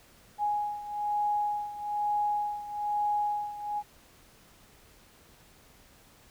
sine beating tone pair, 830.6 / 831.7 Hz, G#5 / G#5, 0 / +2 cents, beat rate 1.1 Hz, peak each -29 / -33 dBFS, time 0.38-3.83 s, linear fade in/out 50 ms, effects pink hiss -58 dBFS RMS until 6.3 s

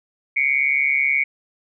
sine tone with amplitude modulation, 2224 Hz, C#7, 5 cents sharp, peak -12 dBFS, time 0.36-1.24 s, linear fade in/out 10 ms, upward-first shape sine, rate 139 Hz, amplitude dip 90%, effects none

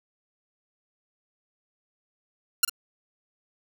5% pulse tone with echo, 1396.9 Hz, F6, in tune, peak -4 dBFS, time 2.63-2.65 s, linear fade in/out 5 ms, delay 46 ms, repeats 1, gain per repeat -12 dB, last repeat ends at 2.696 s, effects none

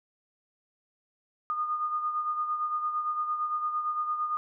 sine beating tone pair, 1223 / 1231.8 Hz, D#6 / D#6, -30 / -18 cents, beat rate 8.8 Hz, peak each -28 / -37 dBFS, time 1.5-4.37 s, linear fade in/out 0 ms, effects none

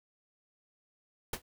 pink noise with exponential decay, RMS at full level -30 dBFS, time 1.33-1.42 s, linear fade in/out 5 ms, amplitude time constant 19 ms, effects none

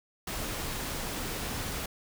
pink noise, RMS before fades -35 dBFS, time 0.27-1.86 s, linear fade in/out 5 ms, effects none

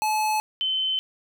square / sine tone pair in turn, 860 / 3065 Hz, A5 / G7, -40 / -40 cents, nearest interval octave + minor seventh, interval 2200 cents, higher second, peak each -22 dBFS, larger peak neither, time 0.02-0.4 / 0.61-0.99 s, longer neither, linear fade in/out 0 ms, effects none

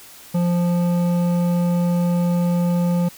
triangle tone with hard clipping, 174.61 Hz, F3, in tune, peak -18 dBFS, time 0.34-3.09 s, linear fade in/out 10 ms, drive 14 dB, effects white hiss -43 dBFS RMS until 3.17 s

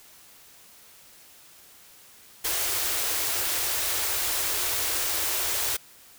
white band-stop noise, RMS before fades -27 dBFS, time 2.44-5.77 s, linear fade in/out 10 ms, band 120 to 300 Hz, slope 96 dB/octave, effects white hiss -52 dBFS RMS until 6.18 s

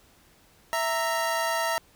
25% pulse tone pair together, 659.3 / 928 Hz, E5 / A#5, 0 / -8 cents, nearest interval tritone, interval 592 cents, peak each -24 dBFS, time 0.73-1.78 s, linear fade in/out 0 ms, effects pink hiss -59 dBFS RMS until 1.95 s

